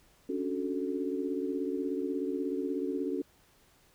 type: chord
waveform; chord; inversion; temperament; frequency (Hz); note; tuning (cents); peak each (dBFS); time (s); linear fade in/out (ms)
sine; D major seventh; third; equal; 277.2 / 293.7 / 370 / 440; C#4 / D4 / F#4 / A4; 0 / 0 / 0 / 0; -34 / -39 / -35 / -37; 0.29-3.22; 5
effects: pink hiss -64 dBFS RMS until 3.94 s